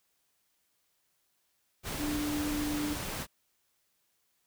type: tone in noise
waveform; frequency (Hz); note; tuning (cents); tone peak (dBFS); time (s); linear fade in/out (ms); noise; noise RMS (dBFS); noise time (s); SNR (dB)
sine; 296.5; D4; +17; -31; 1.98-2.97; 50; pink; -37; 1.83-3.27; +3
effects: white hiss -75 dBFS RMS until 4.46 s